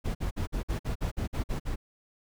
brown noise bursts, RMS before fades -30 dBFS, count 11, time 0.04-1.76 s, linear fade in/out 20 ms, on 110 ms, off 51 ms, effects none

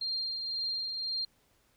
sine tone with tremolo, 4193 Hz, C8, 3 cents sharp, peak -30 dBFS, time 0.01-1.25 s, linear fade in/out 5 ms, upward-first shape triangle, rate 1.9 Hz, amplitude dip 40%, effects pink hiss -69 dBFS RMS until 1.76 s

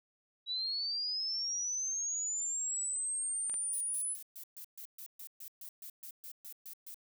sine linear sweep, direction up, 3876 to 10140 Hz, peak -33 dBFS, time 0.46-4.17 s, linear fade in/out 50 ms
clicks, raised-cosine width 0.3 ms, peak -33 dBFS, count 2, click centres 3.497 / 3.541 s
violet noise bursts, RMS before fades -47 dBFS, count 16, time 3.73-6.944 s, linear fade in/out 2 ms, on 79 ms, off 130 ms
effects none

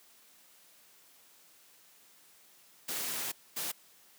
white noise bursts at uneven times, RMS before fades -36 dBFS, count 2, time 2.88-3.32 / 3.56-3.72 s, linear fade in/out 10 ms, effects white hiss -61 dBFS RMS until 4.18 s + high-pass 150 Hz 12 dB/octave

